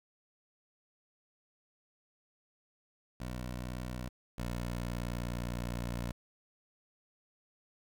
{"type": "tone pair in turn", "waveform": "15% pulse", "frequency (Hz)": [61.74, 59.67], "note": ["B1", "A#1"], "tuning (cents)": [0, 41], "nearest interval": "minor second", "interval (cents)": 59, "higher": "first", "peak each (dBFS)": [-32, -29], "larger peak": "second", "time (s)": [[3.2, 4.09], [4.38, 6.12]], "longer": "second", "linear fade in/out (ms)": 5, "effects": ["10-bit"]}